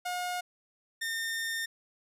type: tone pair in turn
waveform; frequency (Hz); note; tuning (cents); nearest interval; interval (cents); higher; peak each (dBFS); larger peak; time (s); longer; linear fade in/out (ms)
sawtooth; 718 / 1817.6; F5 / A#6; +48 / -44; octave + major third; 1608; second; -28; neither; 0.05-0.41 / 1.01-1.66; second; 10
effects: resampled to 32000 Hz